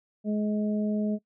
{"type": "harmonic tone", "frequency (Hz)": 210.8, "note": "G#3", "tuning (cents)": 26, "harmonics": [1, 2, 3], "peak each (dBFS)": [-25, -35, -36], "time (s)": [0.24, 1.19], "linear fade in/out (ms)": 50, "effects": ["noise-tail reverb RT60 0.1 s tail -22 dB re dry"]}